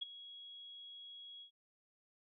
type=tone with ADSR envelope; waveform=sine; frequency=3322 Hz; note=G#7; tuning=in tune; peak=-35 dBFS; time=0.01-1.51 s; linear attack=14 ms; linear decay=15 ms; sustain=-15 dB; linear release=96 ms; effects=none